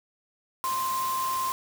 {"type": "tone in noise", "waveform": "sine", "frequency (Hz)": 1046.5, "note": "C6", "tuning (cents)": 0, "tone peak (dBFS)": -26, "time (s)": [0.64, 1.52], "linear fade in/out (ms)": 0, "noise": "white", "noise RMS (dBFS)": -36, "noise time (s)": [0.64, 1.52], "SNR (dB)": 7, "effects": []}